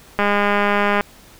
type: click train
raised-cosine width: 0.5 ms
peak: -3 dBFS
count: 168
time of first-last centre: 0.19-1.009 s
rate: 204 Hz
effects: pink hiss -46 dBFS RMS until 1.39 s